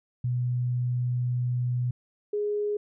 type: tone pair in turn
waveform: sine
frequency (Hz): 123.47 / 415.3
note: B2 / G#4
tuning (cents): 0 / 0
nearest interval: octave + major sixth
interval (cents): 2100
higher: second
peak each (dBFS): -24 / -25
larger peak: first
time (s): 0.24-1.91 / 2.33-2.77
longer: first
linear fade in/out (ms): 5
effects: none